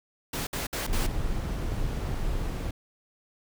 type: noise bursts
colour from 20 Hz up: pink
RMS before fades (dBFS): -32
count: 4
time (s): 0.33-1.067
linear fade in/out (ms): 5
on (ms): 140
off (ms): 59
type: noise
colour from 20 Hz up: brown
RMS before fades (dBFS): -29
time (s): 0.87-2.71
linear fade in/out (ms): 5
type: click train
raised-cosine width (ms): 2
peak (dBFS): -24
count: 7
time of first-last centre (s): 1.72-2.355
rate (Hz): 9.45
effects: none